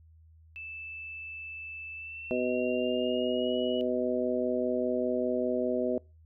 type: tone with pitch glide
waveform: sine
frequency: 2637 to 2926 Hz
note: E7 to F#7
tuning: 0 to -20 cents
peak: -39 dBFS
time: 0.56-3.81 s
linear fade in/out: 0 ms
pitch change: +180 cents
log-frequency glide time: 1.95-3.57 s
type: harmonic tone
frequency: 125 Hz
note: B2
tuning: 21 cents sharp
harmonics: 2 / 3 / 4 / 5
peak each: -32 / -32 / -32 / -32 dBFS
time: 2.31-5.98 s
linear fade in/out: 0 ms
effects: noise-tail reverb RT60 0.3 s tail -25 dB re dry + added 80 Hz sine -54 dBFS peak until 6.25 s